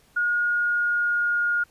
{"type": "tone with pitch glide", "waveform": "sine", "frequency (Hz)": [1437, 1426.2], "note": ["F6", "F6"], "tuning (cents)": [49, 36], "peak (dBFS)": -20, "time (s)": [0.16, 1.64], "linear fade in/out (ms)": 10, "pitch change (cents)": -13, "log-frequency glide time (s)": [0.26, 1.47], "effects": ["pink hiss -59 dBFS RMS until 1.7 s", "resampled to 32000 Hz"]}